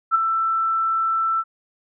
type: tone with ADSR envelope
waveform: sine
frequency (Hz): 1331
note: E6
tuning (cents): +16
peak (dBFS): -11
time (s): 0.11-1.44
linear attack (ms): 38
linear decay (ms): 14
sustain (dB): -7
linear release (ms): 46
effects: none